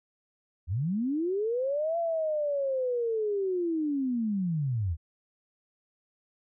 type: linear two-way sweep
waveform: sine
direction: up then down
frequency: 74 to 683 to 74 Hz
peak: -26 dBFS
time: 0.67-4.97 s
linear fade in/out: 50 ms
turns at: 1.98 s
effects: none